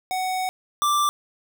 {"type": "tone pair in turn", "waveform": "square", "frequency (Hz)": [745, 1176.1], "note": ["F#5", "D6"], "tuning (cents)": [12, 2], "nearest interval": "minor sixth", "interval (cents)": 790, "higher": "second", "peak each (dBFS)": [-24, -19], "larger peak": "second", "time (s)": [[0.11, 0.49], [0.82, 1.09]], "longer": "first", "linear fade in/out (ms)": 0, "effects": []}